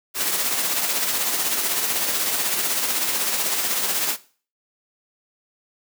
white noise with tremolo, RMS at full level -21 dBFS, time 0.14-4.17 s, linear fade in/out 50 ms, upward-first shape triangle, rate 16 Hz, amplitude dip 45%, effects noise-tail reverb RT60 0.4 s tail -17 dB re dry + high-pass 200 Hz 12 dB/octave

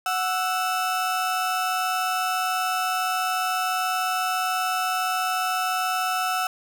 35% pulse tone pair together, 740 / 1318.5 Hz, F#5 / E6, 0 / 0 cents, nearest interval minor seventh, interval 1000 cents, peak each -24 dBFS, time 0.06-6.47 s, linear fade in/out 2 ms, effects none

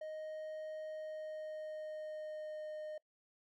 triangle tone with pitch glide, 622.3 to 614.1 Hz, D#5 to D#5, 0 to -23 cents, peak -40 dBFS, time 0.01-2.98 s, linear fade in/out 5 ms, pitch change -23 cents, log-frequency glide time 0.87-2.67 s, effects noise-tail reverb RT60 0.1 s tail -24 dB re dry

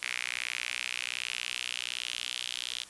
sawtooth tone with high-pass filter sweep, 61.3 Hz, B1, 12 cents flat, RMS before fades -36 dBFS, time 0.02-2.84 s, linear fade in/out 10 ms, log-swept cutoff 2200 to 3300 Hz, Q 3.4, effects white hiss -51 dBFS RMS until 2.89 s + resampled to 24000 Hz

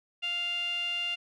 sawtooth tone with band-pass filter, 698.5 Hz, F5, in tune, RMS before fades -32 dBFS, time 0.22-1.16 s, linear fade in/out 20 ms, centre 2800 Hz, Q 9.1, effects none

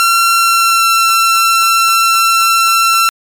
sawtooth tone with pitch glide, 1363 to 1348.1 Hz, F6 to E6, -43 to +38 cents, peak -4 dBFS, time 0-3.09 s, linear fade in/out 0 ms, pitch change -19 cents, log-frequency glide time 0.33-0.96 s, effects MP3 96 kbps

